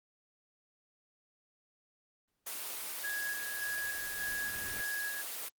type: noise with exponential growth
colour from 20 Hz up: pink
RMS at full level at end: -44 dBFS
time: 2.28-4.81 s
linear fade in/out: 2 ms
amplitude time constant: 550 ms
type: high-pass noise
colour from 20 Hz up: white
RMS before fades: -40 dBFS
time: 2.46-5.49 s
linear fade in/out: 10 ms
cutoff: 380 Hz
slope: 12 dB/octave
type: tone with tremolo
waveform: triangle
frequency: 1663 Hz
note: G#6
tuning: 2 cents sharp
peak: -33 dBFS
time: 3.03-5.23 s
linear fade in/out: 20 ms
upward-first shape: square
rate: 1.7 Hz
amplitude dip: 40%
effects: Opus 24 kbps